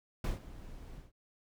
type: noise with ADSR envelope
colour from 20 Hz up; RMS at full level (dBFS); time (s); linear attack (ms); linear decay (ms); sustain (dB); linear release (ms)
brown; -30; 0.24-1.12; 4; 140; -18; 150
effects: none